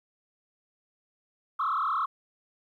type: tone with frequency modulation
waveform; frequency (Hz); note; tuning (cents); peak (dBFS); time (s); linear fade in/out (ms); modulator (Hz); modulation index
sine; 1208; D6; +48; -24; 1.59-2.06; 10; 38; 3.8
effects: tanh soft clip ceiling -21 dBFS + 11-bit